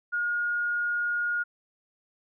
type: tone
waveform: sine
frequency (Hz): 1431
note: F6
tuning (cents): +42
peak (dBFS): -25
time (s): 0.12-1.44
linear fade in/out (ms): 20
effects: none